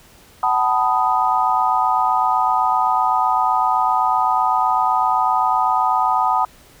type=chord; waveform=sine; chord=B dominant seventh; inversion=second; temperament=equal with one note detuned; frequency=752.1 / 880 / 987.8 / 1244.5 Hz; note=F#5 / A5 / B5 / D#6; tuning=+28 / 0 / 0 / 0 cents; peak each=-20 dBFS; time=0.43-6.45 s; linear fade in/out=2 ms; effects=pink hiss -48 dBFS RMS until 6.8 s